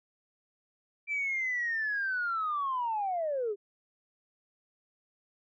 sine linear sweep, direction down, 2349 to 387.5 Hz, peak -28 dBFS, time 1.07-3.56 s, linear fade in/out 50 ms, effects tanh soft clip ceiling -24 dBFS

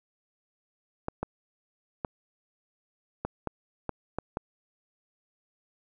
clicks, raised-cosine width 1 ms, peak -16 dBFS, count 8, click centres 1.084 / 1.23 / 2.048 / 3.25 / 3.473 / 3.893 / 4.186 / 4.371 s, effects none

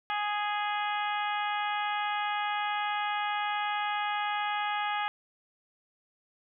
harmonic tone, 415.3 Hz, G#4, in tune, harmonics 2 / 3 / 4 / 5 / 6 / 7 / 8, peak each -31 / -35 / -37 / -39 / -41 / -42 / -43 dBFS, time 0.1-5.08 s, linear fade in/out 0 ms, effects none

